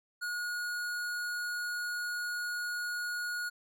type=tone with hard clipping; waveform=sine; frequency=1445 Hz; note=F#6; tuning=41 cents flat; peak=-35 dBFS; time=0.21-3.5 s; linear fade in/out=20 ms; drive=16 dB; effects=none